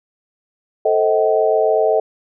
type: chord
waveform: sine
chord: A diminished seventh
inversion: none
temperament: just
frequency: 440 / 528 / 633.6 / 760.3 Hz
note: A4 / C5 / Eb5 / Gb5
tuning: 0 / +16 / +31 / +47 cents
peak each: -16 / -22 / -16 / -21 dBFS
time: 0.85-2 s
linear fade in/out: 5 ms
effects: none